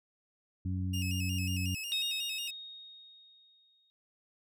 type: harmonic tone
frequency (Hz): 92.5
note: F#2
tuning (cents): 0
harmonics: 1 / 2 / 3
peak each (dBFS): -32 / -38 / -42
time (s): 0.65-1.75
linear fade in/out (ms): 5
type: tone with vibrato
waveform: sawtooth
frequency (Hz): 2700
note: E7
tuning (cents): +41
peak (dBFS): -34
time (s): 0.93-2.51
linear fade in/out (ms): 10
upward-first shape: square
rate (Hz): 5.5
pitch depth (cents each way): 76
type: tone with exponential decay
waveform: sine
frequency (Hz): 3729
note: A#7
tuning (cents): 0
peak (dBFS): -29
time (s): 1.92-3.9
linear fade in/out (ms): 0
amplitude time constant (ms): 430
effects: none